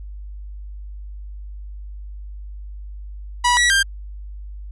sawtooth tone with pitch steps, 974 / 1935 / 1590 Hz, B5 / B6 / G6, -24 / -36 / +24 cents, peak -10 dBFS, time 3.44-3.83 s, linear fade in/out 10 ms, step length 130 ms, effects added 50 Hz sine -31 dBFS peak until 4.71 s + resampled to 24000 Hz

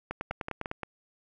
two click trains, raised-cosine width 0.5 ms, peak -19 / -18 dBFS, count 4 / 7, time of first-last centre 0.31-0.833 / 0.11-0.714 s, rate 5.74 / 9.93 Hz, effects none

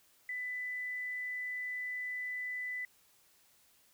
sine tone, 1995 Hz, B6, 17 cents sharp, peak -36 dBFS, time 0.29-2.85 s, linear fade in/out 2 ms, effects white hiss -67 dBFS RMS until 3.93 s

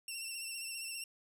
15% pulse tone with vibrato, 2711 Hz, E7, 48 cents sharp, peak -33 dBFS, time 0.08-1.04 s, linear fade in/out 2 ms, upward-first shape sine, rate 15 Hz, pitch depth 43 cents each way, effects none

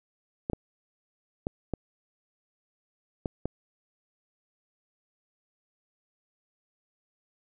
clicks, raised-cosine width 2 ms, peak -16 dBFS, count 6, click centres 0.499 / 0.533 / 1.469 / 1.737 / 3.258 / 3.456 s, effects none

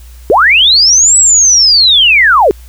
sine linear two-way sweep, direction up then down, 349.2 to 7902 to 349.2 Hz, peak -3 dBFS, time 0.3-2.51 s, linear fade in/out 0 ms, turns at 1.17 s, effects added 60 Hz sine -30 dBFS peak until 2.68 s + white hiss -43 dBFS RMS until 2.68 s

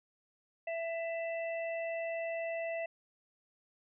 harmonic tone, 664 Hz, E5, 12 cents sharp, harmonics 1 / 3 / 4, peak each -35 / -44 / -45 dBFS, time 0.67-2.86 s, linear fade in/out 5 ms, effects none

